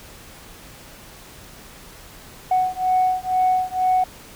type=beating tone pair; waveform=sine; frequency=740 / 742.1 Hz; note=F#5 / F#5; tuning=0 / +5 cents; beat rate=2.1 Hz; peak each=-19 dBFS; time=2.51-4.04 s; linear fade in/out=5 ms; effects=tanh soft clip ceiling -11 dBFS + pink hiss -43 dBFS RMS until 4.35 s